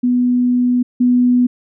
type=tone pair in turn; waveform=sine; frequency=246.9 / 246.9 Hz; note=B3 / B3; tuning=0 / 0 cents; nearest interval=unison; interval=0 cents; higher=neither; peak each=-11 / -9 dBFS; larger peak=second; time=0.03-0.83 / 1-1.47 s; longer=first; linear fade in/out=10 ms; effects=none